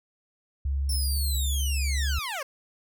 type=tone; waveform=sine; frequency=69 Hz; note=C#2; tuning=7 cents flat; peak=-24 dBFS; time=0.65-2.19 s; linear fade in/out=5 ms
type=linear sweep; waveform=15% pulse; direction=down; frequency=5410 to 513 Hz; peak=-24 dBFS; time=0.89-2.43 s; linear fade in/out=5 ms
effects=none